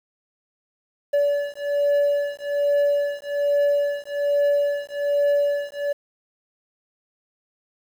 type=beating tone pair; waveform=triangle; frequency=574 / 575.2 Hz; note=D5 / D5; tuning=-40 / -36 cents; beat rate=1.2 Hz; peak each=-20 dBFS; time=1.13-5.93 s; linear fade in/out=10 ms; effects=8-bit